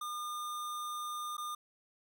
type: tone with dropouts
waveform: square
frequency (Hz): 1210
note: D#6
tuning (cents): -49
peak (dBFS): -38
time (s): 0.01-1.55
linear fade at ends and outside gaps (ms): 5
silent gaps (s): 1.369-1.379
effects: none